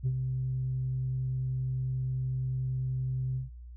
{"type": "tone with ADSR envelope", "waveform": "sine", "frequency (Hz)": 129.3, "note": "C3", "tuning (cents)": -20, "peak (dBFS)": -22, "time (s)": [0.03, 3.5], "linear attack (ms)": 33, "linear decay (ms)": 58, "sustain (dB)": -6, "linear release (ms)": 140, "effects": ["tanh soft clip ceiling -23 dBFS", "added 60 Hz sine -43 dBFS peak until 3.76 s"]}